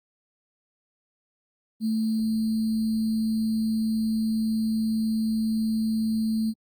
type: tone with sample-and-hold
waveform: sine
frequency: 220.9 Hz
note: A3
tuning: 7 cents sharp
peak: -22 dBFS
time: 1.8-6.54 s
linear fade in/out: 50 ms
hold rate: 4410 Hz
effects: Opus 24 kbps